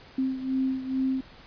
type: beating tone pair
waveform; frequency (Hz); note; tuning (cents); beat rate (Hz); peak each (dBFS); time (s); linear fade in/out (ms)
sine; 262.4 / 264.7; C4 / C4; +5 / +20; 2.3; -26 / -31; 0.18-1.21; 5
effects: pink hiss -50 dBFS RMS until 1.46 s + resampled to 11025 Hz